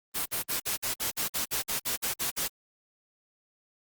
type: noise bursts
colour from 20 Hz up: white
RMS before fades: -30 dBFS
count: 14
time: 0.14-2.483 s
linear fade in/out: 20 ms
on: 120 ms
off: 51 ms
effects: Opus 32 kbps